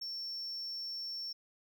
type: tone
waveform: triangle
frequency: 5440 Hz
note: F8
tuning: 46 cents flat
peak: -37 dBFS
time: 0.01-1.33 s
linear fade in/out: 10 ms
effects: none